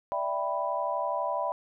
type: chord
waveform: sine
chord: E minor seventh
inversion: third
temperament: equal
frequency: 587.3 / 659.3 / 784 / 987.8 Hz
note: D5 / E5 / G5 / B5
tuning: 0 / 0 / 0 / 0 cents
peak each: -33 / -33 / -35 / -31 dBFS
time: 0.12-1.52 s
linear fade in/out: 0 ms
effects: none